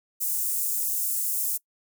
white high-pass noise, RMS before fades -27 dBFS, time 0.2-1.58 s, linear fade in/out 20 ms, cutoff 7500 Hz, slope 24 dB/octave, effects noise-tail reverb RT60 0.1 s tail -23 dB re dry

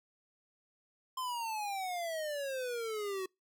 square exponential sweep, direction down, 1046.5 to 370 Hz, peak -36 dBFS, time 1.17-3.26 s, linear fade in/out 5 ms, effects noise-tail reverb RT60 0.2 s tail -26 dB re dry

